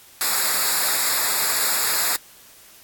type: noise with comb filter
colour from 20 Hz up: white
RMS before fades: -21 dBFS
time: 0.21-2.16 s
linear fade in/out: 0 ms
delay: 0.33 ms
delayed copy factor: -0.8
effects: white hiss -48 dBFS RMS until 2.83 s + AAC 64 kbps